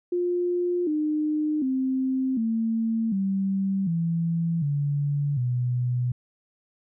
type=tone with pitch steps; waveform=sine; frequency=353.7 / 304.4 / 261.9 / 225.4 / 193.97 / 166.92 / 143.65 / 123.62 Hz; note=F4 / D#4 / C4 / A3 / G3 / E3 / D3 / B2; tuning=+22 / -38 / +2 / +42 / -18 / +22 / -38 / +2 cents; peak=-22 dBFS; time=0.12-6.12 s; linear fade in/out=5 ms; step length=750 ms; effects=none